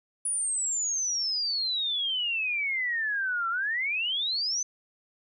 sine exponential two-way sweep, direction down then up, 9880 to 1333 to 6230 Hz, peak -26 dBFS, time 0.25-4.63 s, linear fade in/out 5 ms, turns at 3.49 s, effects none

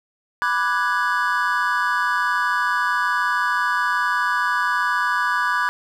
triangle chord, G# half-diminished seventh, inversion first, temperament equal, 987.8 / 1174.7 / 1480 / 1661.2 Hz, B5 / D6 / F#6 / G#6, 0 / 0 / 0 / 0 cents, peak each -22 dBFS, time 0.42-5.69 s, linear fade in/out 0 ms, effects none

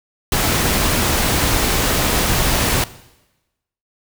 pink noise, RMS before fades -17 dBFS, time 0.32-2.84 s, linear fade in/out 2 ms, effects noise-tail reverb RT60 1.0 s tail -18 dB re dry

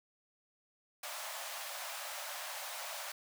pink high-pass noise, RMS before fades -43 dBFS, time 1.03-3.12 s, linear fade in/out 5 ms, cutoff 560 Hz, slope 96 dB/octave, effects none

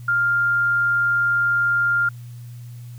sine tone, 1400 Hz, F6, 4 cents sharp, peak -16 dBFS, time 0.08-2.09 s, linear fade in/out 5 ms, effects added 120 Hz sine -34 dBFS peak until 2.98 s + white hiss -54 dBFS RMS until 2.98 s

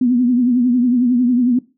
sine tone with vibrato, 246.2 Hz, B3, 5 cents flat, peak -11 dBFS, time 0.01-1.59 s, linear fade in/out 5 ms, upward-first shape triangle, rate 11 Hz, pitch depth 91 cents each way, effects noise-tail reverb RT60 0.3 s tail -19 dB re dry

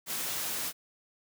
white high-pass noise, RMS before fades -34 dBFS, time 0.06-0.73 s, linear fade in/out 50 ms, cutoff 100 Hz, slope 12 dB/octave, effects none

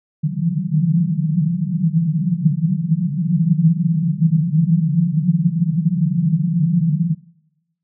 pink band-pass noise, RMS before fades -17 dBFS, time 0.23-7.15 s, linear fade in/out 5 ms, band 150 to 180 Hz, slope 96 dB/octave, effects noise-tail reverb RT60 0.9 s tail -22 dB re dry

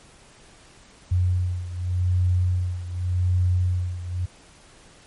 sine beating tone pair, 90 / 90.86 Hz, F#2 / F#2, -47 / -31 cents, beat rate 0.86 Hz, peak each -21 / -25 dBFS, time 1.11-4.26 s, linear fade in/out 10 ms, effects pink hiss -51 dBFS RMS until 5.06 s + MP3 48 kbps

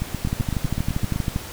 two click trains, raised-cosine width 5 ms, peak -12 / -10 dBFS, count 10 / 15, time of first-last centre 0.02-1.161 / 0.25-1.361 s, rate 7.89 / 12.6 Hz, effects pink hiss -36 dBFS RMS until 1.52 s

